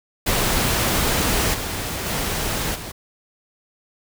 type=noise with level steps; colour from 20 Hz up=pink; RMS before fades=-20 / -27 / -24 / -33 dBFS; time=0.26-2.92 s; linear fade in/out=10 ms; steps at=1.53 / 2.05 / 2.74 s; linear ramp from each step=20 ms; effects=none